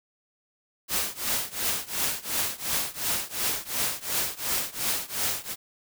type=noise with tremolo; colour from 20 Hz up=white; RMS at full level=-25 dBFS; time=0.88-5.56 s; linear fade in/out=50 ms; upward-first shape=triangle; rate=2.8 Hz; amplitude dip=95%; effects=none